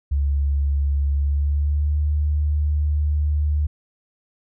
sine tone with pitch glide, 70.5 to 74.43 Hz, C#2 to D2, +30 to +24 cents, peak -17 dBFS, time 0.11-3.67 s, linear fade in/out 10 ms, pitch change +94 cents, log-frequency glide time 1.13-1.99 s, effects none

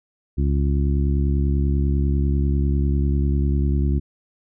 harmonic tone, 70.1 Hz, C#2, 20 cents sharp, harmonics 1 / 2 / 3 / 4 / 5, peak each -18 / -24 / -28 / -30 / -32 dBFS, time 0.37-4 s, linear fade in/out 20 ms, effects none

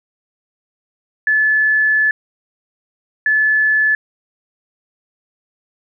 sine tone bursts at uneven times, 1729 Hz, A6, 31 cents flat, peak -11 dBFS, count 2, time 1.27-2.11 / 3.26-3.95 s, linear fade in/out 2 ms, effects none

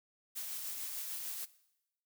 blue noise with tremolo, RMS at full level -40 dBFS, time 0.35-1.46 s, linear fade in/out 20 ms, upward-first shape triangle, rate 6.7 Hz, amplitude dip 30%, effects noise-tail reverb RT60 0.9 s tail -19 dB re dry

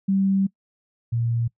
sine tone pair in turn, 194.1 / 116.92 Hz, G3 / A#2, -17 / +6 cents, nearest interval major sixth, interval 877 cents, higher first, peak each -17 / -20 dBFS, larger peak first, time 0.08-0.47 / 1.12-1.48 s, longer first, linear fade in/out 10 ms, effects noise-tail reverb RT60 0.1 s tail -23 dB re dry

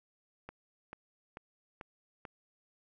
click train, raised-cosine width 0.5 ms, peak -29 dBFS, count 5, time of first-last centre 0.49-2.252 s, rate 2.27 Hz, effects none

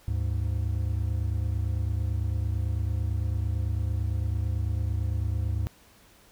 triangle tone pair together, 74.04 / 103 Hz, D2 / G#2, +15 / -14 cents, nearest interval tritone, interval 571 cents, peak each -26 dBFS, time 0.08-5.67 s, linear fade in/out 0 ms, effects pink hiss -57 dBFS RMS until 6.31 s

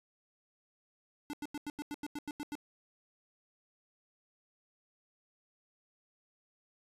square tone bursts, 293.7 Hz, D4, in tune, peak -38 dBFS, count 11, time 1.3-2.553 s, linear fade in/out 0 ms, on 33 ms, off 89 ms, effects resampled to 32000 Hz + 12-bit

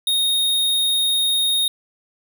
square tone, 3715 Hz, A#7, 7 cents flat, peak -17 dBFS, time 0.07-1.68 s, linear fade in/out 2 ms, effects none

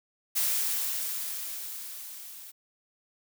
blue noise with level ramp, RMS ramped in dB -26 to -46 dBFS, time 0.35-2.52 s, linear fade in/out 20 ms, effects none

